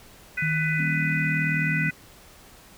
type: harmonic tone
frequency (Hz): 498.2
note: B4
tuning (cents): +15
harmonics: 3 / 4 / 5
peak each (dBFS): -29 / -27 / -30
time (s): 0.37-1.91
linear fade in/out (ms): 10
type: tone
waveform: sine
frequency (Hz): 157.3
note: D#3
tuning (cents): +19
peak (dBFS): -25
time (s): 0.42-1.9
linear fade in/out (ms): 5
type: chord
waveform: sine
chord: G diminished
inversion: none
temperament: equal with one note detuned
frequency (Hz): 196 / 236.6 / 277.2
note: G3 / Bb3 / Db4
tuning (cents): 0 / +26 / 0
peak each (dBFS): -35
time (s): 0.78-1.9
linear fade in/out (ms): 10
effects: pink hiss -50 dBFS RMS until 2.77 s